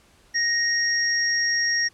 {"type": "tone pair together", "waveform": "sine", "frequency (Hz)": [1869, 5595], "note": ["A#6", "F8"], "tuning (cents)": [4, 2], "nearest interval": "octave + perfect fifth", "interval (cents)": 1898, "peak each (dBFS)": [-22, -23], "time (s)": [0.34, 1.89], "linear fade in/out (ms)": 20, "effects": ["pink hiss -57 dBFS RMS until 1.93 s", "low-pass 10000 Hz 12 dB/octave"]}